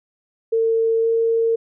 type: tone with pitch glide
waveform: sine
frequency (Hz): 452.4 to 456.1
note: A4 to A#4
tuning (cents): +48 to -38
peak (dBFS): -15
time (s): 0.52-1.56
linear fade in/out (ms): 10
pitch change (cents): +14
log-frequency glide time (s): 1-1.07
effects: none